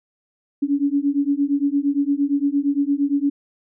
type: beating tone pair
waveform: sine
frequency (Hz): 279 / 287.7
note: C#4 / D4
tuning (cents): +11 / -36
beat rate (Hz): 8.7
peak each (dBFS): -20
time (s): 0.62-3.3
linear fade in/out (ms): 10
effects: none